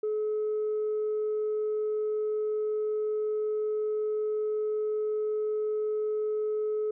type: tone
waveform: sine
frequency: 427.3 Hz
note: G#4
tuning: 49 cents sharp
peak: -25 dBFS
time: 0.03-6.91 s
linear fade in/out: 5 ms
effects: tanh soft clip ceiling -24 dBFS